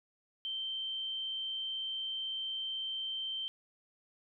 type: tone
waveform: sine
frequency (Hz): 3121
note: G7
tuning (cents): -8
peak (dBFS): -35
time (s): 0.45-3.48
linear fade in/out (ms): 0
effects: none